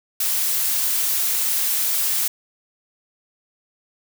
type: noise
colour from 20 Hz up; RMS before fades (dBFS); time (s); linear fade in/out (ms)
blue; -21; 0.2-2.28; 5
effects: none